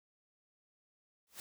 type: noise with exponential growth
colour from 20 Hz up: white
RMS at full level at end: -43 dBFS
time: 1.27-1.4 s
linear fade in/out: 1 ms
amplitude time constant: 28 ms
effects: none